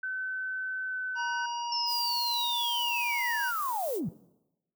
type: tone with pitch glide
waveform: sine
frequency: 1523 to 1514.2 Hz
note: F#6 to F#6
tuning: +50 to +40 cents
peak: -31 dBFS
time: 0.03-1.46 s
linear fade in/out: 5 ms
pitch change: -10 cents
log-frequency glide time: 0.86-0.96 s
type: harmonic tone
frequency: 950 Hz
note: A#5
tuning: 33 cents sharp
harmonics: 1 / 3 / 5 / 6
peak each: -31 / -41 / -45 / -47 dBFS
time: 1.15-3.53 s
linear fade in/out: 50 ms
type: linear sweep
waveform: sine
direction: down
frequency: 5390 to 131.4 Hz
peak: -29 dBFS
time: 1.72-4.09 s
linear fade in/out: 2 ms
type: noise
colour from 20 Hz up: violet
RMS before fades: -40 dBFS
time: 1.86-4.01 s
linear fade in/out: 50 ms
effects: noise-tail reverb RT60 0.9 s tail -19 dB re dry